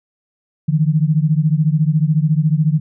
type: beating tone pair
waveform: sine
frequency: 150 / 164 Hz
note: D3 / E3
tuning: +37 / -9 cents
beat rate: 14 Hz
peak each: -14 / -16 dBFS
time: 0.68-2.8 s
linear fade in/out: 10 ms
effects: none